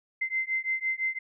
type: beating tone pair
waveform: sine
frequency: 2071 / 2076.9 Hz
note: C7 / C7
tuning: -18 / -13 cents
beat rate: 5.9 Hz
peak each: -30 dBFS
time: 0.21-1.19 s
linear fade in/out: 10 ms
effects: none